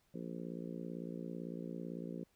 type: harmonic tone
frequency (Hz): 57.9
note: A#1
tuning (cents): -11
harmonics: 3 / 4 / 5 / 6 / 7 / 8 / 9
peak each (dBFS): -45 / -47 / -49 / -51 / -52 / -53 / -54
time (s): 0.14-2.24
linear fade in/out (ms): 5
effects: pink hiss -75 dBFS RMS until 2.35 s